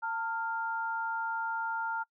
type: tone pair together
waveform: sine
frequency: 900 / 1396.9 Hz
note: A5 / F6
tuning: +39 / 0 cents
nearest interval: minor sixth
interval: 761 cents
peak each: -33 / -34 dBFS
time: 0.02-2.04 s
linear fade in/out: 20 ms
effects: noise-tail reverb RT60 0.1 s tail -25 dB re dry